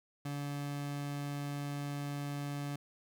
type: tone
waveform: 30% pulse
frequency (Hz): 143.4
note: D3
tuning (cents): -41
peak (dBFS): -34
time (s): 0.25-2.76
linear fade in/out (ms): 5
effects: none